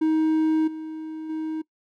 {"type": "tone with level steps", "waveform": "triangle", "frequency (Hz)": 315.2, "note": "D#4", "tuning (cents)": 23, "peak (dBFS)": [-16, -29, -24], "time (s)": [0.01, 1.62], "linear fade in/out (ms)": 10, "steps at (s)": [0.67, 1.29], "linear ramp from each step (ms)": 10, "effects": ["noise-tail reverb RT60 0.1 s tail -22 dB re dry"]}